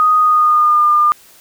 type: tone with pitch glide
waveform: sine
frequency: 1244.5 to 1204.2 Hz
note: D#6 to D6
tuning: 0 to +43 cents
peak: -8 dBFS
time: 0-1.12 s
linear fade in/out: 0 ms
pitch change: -57 cents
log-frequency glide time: 0.17-0.86 s
effects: white hiss -45 dBFS RMS until 1.4 s